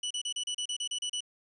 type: tone bursts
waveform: sawtooth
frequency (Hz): 2960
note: F#7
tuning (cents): 0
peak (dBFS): -28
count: 11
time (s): 0.03-1.206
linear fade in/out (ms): 5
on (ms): 76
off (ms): 34
effects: resampled to 24000 Hz